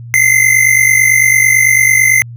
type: tone pair together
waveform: square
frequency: 2044 / 2093 Hz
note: C7 / C7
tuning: -41 / 0 cents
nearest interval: unison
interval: 41 cents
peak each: -10 dBFS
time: 0.14-2.22 s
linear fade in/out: 0 ms
effects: added 118 Hz sine -26 dBFS peak until 2.36 s